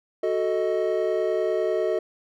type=chord; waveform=triangle; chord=D# diminished; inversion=first; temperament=equal with one note detuned; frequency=370 / 440 / 626.6 Hz; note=F#4 / A4 / D#5; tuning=0 / 0 / +12 cents; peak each=-24 dBFS; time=0.23-1.99 s; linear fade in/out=5 ms; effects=none